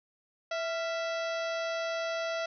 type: harmonic tone with a mistuned harmonic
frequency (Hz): 659.3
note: E5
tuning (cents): 0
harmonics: 1 / 2 / 3 / 4 / 5 / 6 / 7 / 8 / 9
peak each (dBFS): -32 / -38 / -42 / -44 / -46 / -48 / -49 / -50 / -51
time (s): 0.51-2.46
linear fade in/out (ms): 5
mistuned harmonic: 2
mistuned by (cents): +79
effects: none